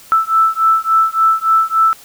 sine beating tone pair, 1318.5 / 1322 Hz, E6 / E6, 0 / +5 cents, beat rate 3.5 Hz, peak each -13 / -13 dBFS, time 0.12-1.93 s, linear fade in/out 0 ms, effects white hiss -41 dBFS RMS until 2.04 s

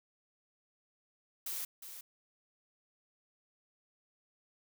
blue noise with echo, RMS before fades -39 dBFS, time 1.46-1.65 s, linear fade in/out 5 ms, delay 360 ms, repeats 1, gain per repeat -9 dB, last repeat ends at 2.01 s, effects none

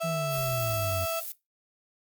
35% pulse tone, 659.3 Hz, E5, in tune, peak -26 dBFS, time 0-1.21 s, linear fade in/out 20 ms
triangle exponential sweep, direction down, 169.8 to 88.5 Hz, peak -29 dBFS, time 0.03-1.06 s, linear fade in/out 20 ms
violet noise, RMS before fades -37 dBFS, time 0.31-1.32 s, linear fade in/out 2 ms
effects noise-tail reverb RT60 0.2 s tail -18 dB re dry + Opus 32 kbps

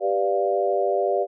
sine chord, G dominant seventh, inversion none, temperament equal, 392 / 493.9 / 587.3 / 698.5 Hz, G4 / B4 / D5 / F5, 0 / 0 / 0 / 0 cents, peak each -24 / -27 / -24 / -25 dBFS, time 0-1.27 s, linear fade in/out 50 ms, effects none

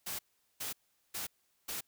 white noise bursts, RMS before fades -39 dBFS, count 4, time 0.06-1.81 s, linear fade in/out 10 ms, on 130 ms, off 410 ms, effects white hiss -75 dBFS RMS until 1.87 s

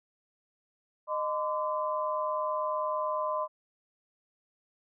sine tone cluster, 615 / 1022 / 1171 Hz, D#5 / C6 / D6, -20 / -41 / -5 cents, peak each -32 / -31 / -38 dBFS, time 1.07-3.48 s, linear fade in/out 50 ms, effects none

